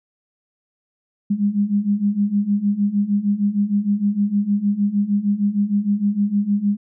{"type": "beating tone pair", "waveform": "sine", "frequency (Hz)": [200, 206.5], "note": ["G3", "G#3"], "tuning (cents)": [35, -10], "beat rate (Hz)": 6.5, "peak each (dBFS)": [-21, -18], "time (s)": [1.3, 6.77], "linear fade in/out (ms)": 10, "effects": []}